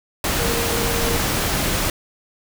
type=tone in noise; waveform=sine; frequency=466.2 Hz; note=A#4; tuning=in tune; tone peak=-26 dBFS; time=0.4-1.17 s; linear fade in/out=2 ms; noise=pink; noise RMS=-21 dBFS; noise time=0.24-1.9 s; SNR=-8 dB; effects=none

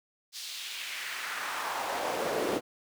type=noise with high-pass filter sweep; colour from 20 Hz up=brown; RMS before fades=-34 dBFS; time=0.32-2.61 s; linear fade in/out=50 ms; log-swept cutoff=4600 to 350 Hz; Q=1.8; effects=none

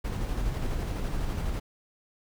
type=noise with tremolo; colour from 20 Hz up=brown; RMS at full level=-29 dBFS; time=0.04-1.6 s; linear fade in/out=10 ms; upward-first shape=square; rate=12 Hz; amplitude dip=25%; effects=none

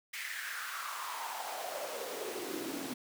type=noise with high-pass filter sweep; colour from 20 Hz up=pink; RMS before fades=-40 dBFS; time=0.13-2.94 s; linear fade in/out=10 ms; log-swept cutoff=2100 to 250 Hz; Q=4.6; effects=none

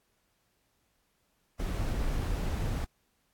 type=noise; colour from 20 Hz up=brown; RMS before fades=-31 dBFS; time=1.59-2.85 s; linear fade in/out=10 ms; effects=pink hiss -74 dBFS RMS until 3.33 s + AAC 64 kbps

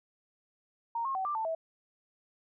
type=tone with pitch steps; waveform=sine; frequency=928 / 1077 / 761 / 1182 / 886 / 650 Hz; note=A#5 / C6 / F#5 / D6 / A5 / E5; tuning=-8 / +50 / +48 / +11 / +12 / -24 cents; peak=-30 dBFS; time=0.95-1.55 s; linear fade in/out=5 ms; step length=100 ms; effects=none

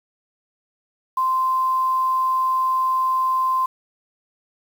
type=tone with quantisation; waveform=sine; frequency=1040 Hz; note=C6; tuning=11 cents flat; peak=-17 dBFS; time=1.17-3.66 s; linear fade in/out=5 ms; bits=7; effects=none

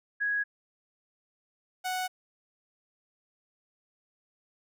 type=tone pair in turn; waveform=sine / sawtooth; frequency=1661.2 / 739.6 Hz; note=G#6 / F#5; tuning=0 / -1 cents; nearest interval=octave + major second; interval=1401 cents; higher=first; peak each=-26 dBFS; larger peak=neither; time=0.2-0.44 / 1.84-2.08 s; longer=neither; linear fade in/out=20 ms; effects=none

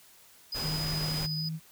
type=tone with tremolo; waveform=triangle; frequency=4978 Hz; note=D#8; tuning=in tune; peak=-31 dBFS; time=0.52-1.49 s; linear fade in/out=5 ms; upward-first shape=sine; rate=14 Hz; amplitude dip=25%
type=noise; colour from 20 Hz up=pink; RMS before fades=-37 dBFS; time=0.54-1.27 s; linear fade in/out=20 ms
type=tone with pitch glide; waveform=sine; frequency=155.56 to 159.75 Hz; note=D#3 to D#3; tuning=0 to +46 cents; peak=-32 dBFS; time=0.61-1.6 s; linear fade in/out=50 ms; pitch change=+46 cents; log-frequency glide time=1.36-1.46 s
effects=white hiss -57 dBFS RMS until 1.71 s

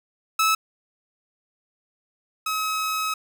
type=tone pair in turn; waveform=sawtooth; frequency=1300 / 1279.1 Hz; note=E6 / D#6; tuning=-24 / +47 cents; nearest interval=unison; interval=29 cents; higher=first; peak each=-14 / -20 dBFS; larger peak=first; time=0.39-0.55 / 2.46-3.14 s; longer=second; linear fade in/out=5 ms; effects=none

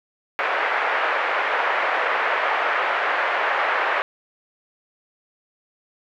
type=band-pass noise; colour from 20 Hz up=white; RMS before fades=-22 dBFS; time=0.39-4.02 s; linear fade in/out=0 ms; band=500 to 2000 Hz; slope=24 dB/octave; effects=none

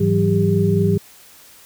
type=tone cluster; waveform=sine; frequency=103.7 / 164.4 / 189 / 399.3 Hz; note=G#2 / E3 / F#3 / G4; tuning=-2 / -4 / +37 / +32 cents; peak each=-19 dBFS; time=0-0.98 s; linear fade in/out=10 ms; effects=white hiss -46 dBFS RMS until 1.65 s

